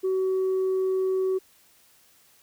sine tone, 377.2 Hz, F#4, 33 cents sharp, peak -20 dBFS, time 0.03-1.39 s, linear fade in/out 20 ms, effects tanh soft clip ceiling -20 dBFS + white hiss -59 dBFS RMS until 2.42 s

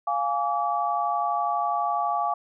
sine chord, D diminished, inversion first, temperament equal with one note detuned, 698.5 / 830.6 / 1149.8 Hz, F5 / Ab5 / D6, 0 / 0 / -37 cents, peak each -27 dBFS, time 0.07-2.34 s, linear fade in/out 5 ms, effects none

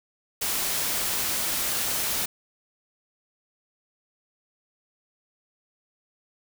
white noise, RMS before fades -27 dBFS, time 0.41-2.26 s, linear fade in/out 10 ms, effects none

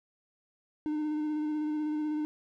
triangle tone with vibrato, 303.7 Hz, D#4, 42 cents flat, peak -27 dBFS, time 0.86-2.25 s, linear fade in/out 0 ms, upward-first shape square, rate 16 Hz, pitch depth 15 cents each way, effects none

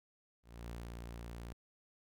sawtooth tone with ADSR envelope, 58.27 Hz, A#1, in tune, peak -39 dBFS, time 0.43-1.53 s, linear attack 260 ms, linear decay 200 ms, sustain -2 dB, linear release 8 ms, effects none

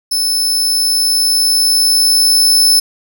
sawtooth tone with level ramp, 5260 Hz, E8, 5 cents flat, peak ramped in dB -10 to -4 dBFS, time 0.11-2.8 s, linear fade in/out 10 ms, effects none

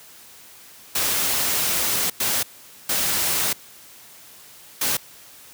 white noise bursts at uneven times, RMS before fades -22 dBFS, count 4, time 0.95-2.1 / 2.2-2.43 / 2.89-3.53 / 4.81-4.97 s, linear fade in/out 5 ms, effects white hiss -46 dBFS RMS until 5.53 s + high-pass 60 Hz 12 dB/octave

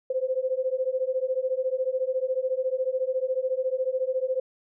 sine beating tone pair, 511 / 525 Hz, C5 / C5, -41 / +6 cents, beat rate 14 Hz, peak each -27 dBFS, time 0.1-4.4 s, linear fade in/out 5 ms, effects none

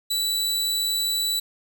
sawtooth tone, 3951 Hz, B7, in tune, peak -19 dBFS, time 0.1-1.4 s, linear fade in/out 10 ms, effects none

